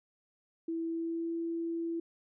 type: tone with pitch glide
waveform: sine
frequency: 329.6 to 333.6 Hz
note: E4 to E4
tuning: 0 to +21 cents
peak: -32 dBFS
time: 0.68-2 s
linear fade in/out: 5 ms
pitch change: +21 cents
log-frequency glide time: 0.86-1.33 s
effects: none